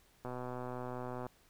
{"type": "click train", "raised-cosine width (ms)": 1, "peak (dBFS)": -28, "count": 128, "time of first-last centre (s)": [0.25, 1.266], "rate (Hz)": 125, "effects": ["pink hiss -67 dBFS RMS until 1.49 s"]}